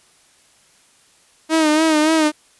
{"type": "tone with vibrato", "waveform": "sawtooth", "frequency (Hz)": 312.4, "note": "D#4", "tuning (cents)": 7, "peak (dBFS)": -9, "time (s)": [1.49, 2.32], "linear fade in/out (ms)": 50, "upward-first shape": "sine", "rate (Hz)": 3.5, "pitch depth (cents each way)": 58, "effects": ["white hiss -54 dBFS RMS until 2.59 s", "resampled to 24000 Hz"]}